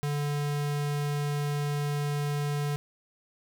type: tone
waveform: square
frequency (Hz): 145.6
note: D3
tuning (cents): -15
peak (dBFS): -28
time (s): 0.03-2.76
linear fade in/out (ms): 0
effects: none